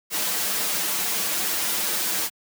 white noise with comb filter, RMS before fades -25 dBFS, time 0.1-2.3 s, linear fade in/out 50 ms, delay 7.5 ms, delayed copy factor -0.85, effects high-pass 150 Hz 12 dB/octave

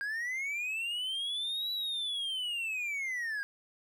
triangle linear two-way sweep, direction up then down, 1604 to 3951 to 1606 Hz, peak -31 dBFS, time 0.01-3.43 s, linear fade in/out 0 ms, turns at 1.72 s, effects none

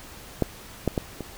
clicks, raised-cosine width 2 ms, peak -7 / -8 / -10 / -19 dBFS, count 4, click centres 0.423 / 0.877 / 0.978 / 1.207 s, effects pink hiss -44 dBFS RMS until 1.37 s

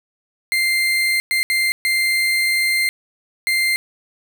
35% pulse tone bursts at uneven times, 2093 Hz, C7, in tune, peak -14 dBFS, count 5, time 0.52-1.2 / 1.31-1.43 / 1.5-1.72 / 1.85-2.89 / 3.47-3.76 s, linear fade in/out 0 ms, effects none

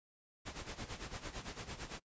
pink noise with tremolo, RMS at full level -43 dBFS, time 0.45-2 s, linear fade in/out 20 ms, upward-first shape sine, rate 8.9 Hz, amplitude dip 75%, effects noise-tail reverb RT60 0.1 s tail -22 dB re dry + resampled to 16000 Hz

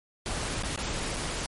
pink noise with dropouts, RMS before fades -32 dBFS, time 0.26-1.46 s, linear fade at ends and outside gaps 0 ms, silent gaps 0.625-0.634 / 0.76-0.776 / 1.163-1.167 s, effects MP3 48 kbps

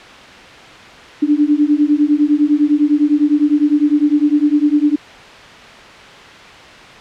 sine beating tone pair, 290.6 / 300.5 Hz, D4 / D4, -18 / +40 cents, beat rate 9.9 Hz, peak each -13 dBFS, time 1.22-4.96 s, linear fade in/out 10 ms, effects white hiss -36 dBFS RMS until 7 s + low-pass 3000 Hz 12 dB/octave

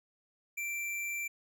square tone, 2349 Hz, D7, in tune, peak -35 dBFS, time 0.57-1.28 s, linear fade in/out 10 ms, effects none

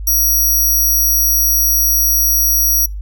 10% pulse tone, 5750 Hz, F8, 50 cents sharp, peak -5 dBFS, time 0.07-2.86 s, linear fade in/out 5 ms, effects noise-tail reverb RT60 0.2 s tail -26 dB re dry + added 50 Hz sine -22 dBFS peak until 3.01 s

